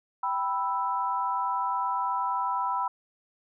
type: chord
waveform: sine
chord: E minor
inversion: first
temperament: equal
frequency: 784 / 987.8 / 1318.5 Hz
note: G5 / B5 / E6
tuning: 0 / 0 / 0 cents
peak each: -33 / -27 / -33 dBFS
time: 0.23-2.88 s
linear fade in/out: 5 ms
effects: none